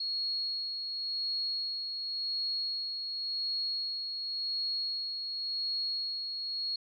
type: tone with tremolo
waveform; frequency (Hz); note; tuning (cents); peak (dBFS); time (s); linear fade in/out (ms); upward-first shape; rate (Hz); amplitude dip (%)
sine; 4314; C#8; -48; -30; 0-6.76; 5; sine; 0.91; 40
effects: none